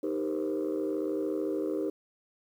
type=chord; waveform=sine; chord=C minor seventh; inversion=first; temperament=equal with one note detuned; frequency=311.1 / 392 / 469.9 / 523.3 Hz; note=Eb4 / G4 / Bb4 / C5; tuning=0 / 0 / +14 / 0 cents; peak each=-31 / -32 / -35 / -36 dBFS; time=0.03-1.9 s; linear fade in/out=5 ms; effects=tanh soft clip ceiling -23 dBFS + 10-bit